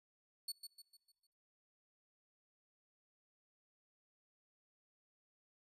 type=tone with echo; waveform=sawtooth; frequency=4435 Hz; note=C#8; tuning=in tune; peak=-37 dBFS; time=0.48-0.52 s; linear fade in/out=5 ms; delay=150 ms; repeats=5; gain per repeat=-7 dB; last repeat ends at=1.27 s; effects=noise-tail reverb RT60 1.0 s tail -25 dB re dry + resampled to 32000 Hz